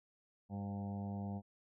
harmonic tone with a mistuned harmonic, 100.2 Hz, G2, 38 cents sharp, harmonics 1 / 2 / 3 / 4 / 5 / 6 / 7 / 8 / 9, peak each -43 / -41 / -57 / -58 / -56 / -60 / -53 / -56 / -60 dBFS, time 0.49-1.42 s, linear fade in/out 50 ms, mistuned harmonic 5, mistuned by +38 cents, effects none

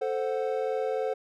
triangle chord, F# diminished, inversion first, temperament equal, 440 / 523.3 / 740 Hz, A4 / C5 / F#5, 0 / 0 / 0 cents, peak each -28 / -28 / -33 dBFS, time 0.01-1.14 s, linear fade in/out 10 ms, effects none

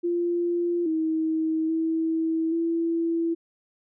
sine tone with pitch steps, 346.2 / 318.7 / 324 / 333 Hz, F4 / D#4 / E4 / E4, -15 / +42 / -30 / +18 cents, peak -22 dBFS, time 0.03-3.35 s, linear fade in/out 20 ms, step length 830 ms, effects none

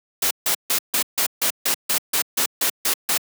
white noise bursts, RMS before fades -20 dBFS, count 13, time 0.22-3.177 s, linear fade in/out 5 ms, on 89 ms, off 150 ms, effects high-pass 200 Hz 12 dB/octave

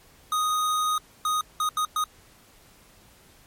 square tone bursts at uneven times, 1244.5 Hz, D#6, in tune, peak -23 dBFS, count 5, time 0.32-0.98 / 1.25-1.41 / 1.6-1.69 / 1.77-1.85 / 1.96-2.04 s, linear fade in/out 2 ms, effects pink hiss -55 dBFS RMS until 3.46 s + MP3 64 kbps

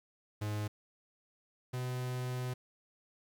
45% pulse tone pair in turn, 105.2 / 126.16 Hz, G#2 / B2, +23 / +37 cents, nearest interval minor third, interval 314 cents, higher second, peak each -34 / -35 dBFS, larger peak first, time 0.41-0.68 / 1.73-2.54 s, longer second, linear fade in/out 10 ms, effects 11-bit

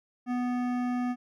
triangle tone with hard clipping, 246.9 Hz, B3, in tune, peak -29 dBFS, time 0.26-1.16 s, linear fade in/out 50 ms, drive 18 dB, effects none

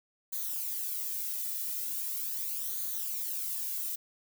violet noise with flanger, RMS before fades -35 dBFS, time 0.32-3.96 s, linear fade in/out 10 ms, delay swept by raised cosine 0.37 to 1.87 ms, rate 0.4 Hz, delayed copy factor -0.65, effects none

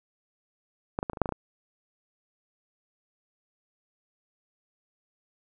clicks, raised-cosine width 1 ms, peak -13 / -15 / -15 / -24 / -23 / -6 / -16 / -14 / -17 dBFS, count 9, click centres 0.989 / 1.029 / 1.098 / 1.133 / 1.172 / 1.217 / 1.258 / 1.291 / 1.323 s, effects none

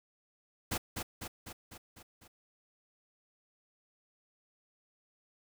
pink noise with echo, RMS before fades -34 dBFS, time 0.71-0.78 s, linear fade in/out 10 ms, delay 250 ms, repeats 6, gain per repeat -4 dB, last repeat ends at 2.28 s, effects none

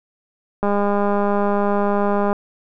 click train, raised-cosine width 1 ms, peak -7 dBFS, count 346, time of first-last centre 0.63-2.33 s, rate 203 Hz, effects none

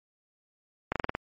slowing click train, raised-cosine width 0.5 ms, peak -12 dBFS, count 6, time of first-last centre 0.92-1.15 s, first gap 37 ms, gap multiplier 1.11, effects MP3 32 kbps

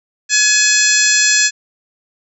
harmonic tone with a mistuned harmonic, 848 Hz, G#5, 36 cents sharp, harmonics 2 / 3 / 4 / 5 / 6 / 7 / 8 / 9, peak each -16 / -18 / -22 / -20 / -20 / -17 / -22 / -16 dBFS, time 0.29-1.51 s, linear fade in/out 50 ms, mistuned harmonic 9, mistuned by -63 cents, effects none

